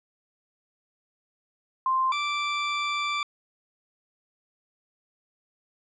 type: tone pair in turn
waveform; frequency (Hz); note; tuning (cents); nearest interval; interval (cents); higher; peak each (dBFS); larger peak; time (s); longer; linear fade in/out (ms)
sine / 20% pulse; 1046.5 / 1170.7; C6 / D6; 0 / -6; major second; 194; second; -21; neither; 1.86-2.12 / 2.12-3.23; second; 2
effects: resampled to 16000 Hz